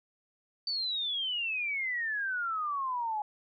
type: exponential sweep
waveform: sine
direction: down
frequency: 4600 to 827 Hz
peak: -30 dBFS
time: 0.67-3.22 s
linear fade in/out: 2 ms
effects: none